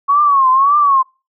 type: tone with vibrato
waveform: sine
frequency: 1106 Hz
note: C#6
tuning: 4 cents flat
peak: -8 dBFS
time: 0.08-1.03 s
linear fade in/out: 20 ms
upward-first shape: triangle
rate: 1.8 Hz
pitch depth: 140 cents each way
effects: noise-tail reverb RT60 0.3 s tail -26 dB re dry